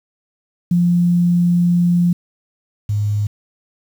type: tone pair in turn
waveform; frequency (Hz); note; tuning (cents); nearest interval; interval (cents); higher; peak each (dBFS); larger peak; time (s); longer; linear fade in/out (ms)
sine; 174.61 / 104.02; F3 / G#2; 0 / +3; major sixth; 897; first; -11 / -15; first; 0.71-2.13 / 2.89-3.27; first; 5
effects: 7-bit